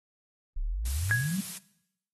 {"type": "exponential sweep", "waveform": "sine", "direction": "up", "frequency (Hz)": [30.29, 207.5], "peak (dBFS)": -28, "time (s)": [0.56, 1.41], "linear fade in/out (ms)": 10}
{"type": "noise", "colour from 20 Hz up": "blue", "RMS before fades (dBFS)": -37, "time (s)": [0.85, 1.58], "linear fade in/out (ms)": 5}
{"type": "tone with exponential decay", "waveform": "sine", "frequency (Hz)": 1661.2, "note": "G#6", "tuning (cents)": 0, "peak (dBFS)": -20, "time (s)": [1.11, 1.45], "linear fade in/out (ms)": 0, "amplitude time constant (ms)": 72}
{"effects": ["noise-tail reverb RT60 0.8 s tail -19 dB re dry", "AAC 32 kbps"]}